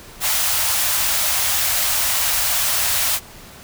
white band-stop noise, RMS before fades -19 dBFS, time 0.2-3.2 s, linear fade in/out 50 ms, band 110 to 580 Hz, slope 48 dB/octave, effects pink hiss -41 dBFS RMS until 3.63 s

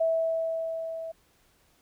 sine tone with level ramp, 653 Hz, E5, 17 cents flat, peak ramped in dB -21 to -34 dBFS, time 0-1.12 s, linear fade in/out 10 ms, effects pink hiss -65 dBFS RMS until 1.81 s

